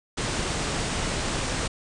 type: low-pass noise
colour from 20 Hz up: pink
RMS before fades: -28 dBFS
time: 0.17-1.68 s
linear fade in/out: 10 ms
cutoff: 9300 Hz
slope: 96 dB/octave
effects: none